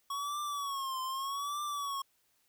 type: tone with vibrato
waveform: square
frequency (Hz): 1108.7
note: C#6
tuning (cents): 0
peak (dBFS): -35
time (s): 0.1-2.02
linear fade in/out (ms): 5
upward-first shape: triangle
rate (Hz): 0.82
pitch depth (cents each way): 120
effects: white hiss -73 dBFS RMS until 2.48 s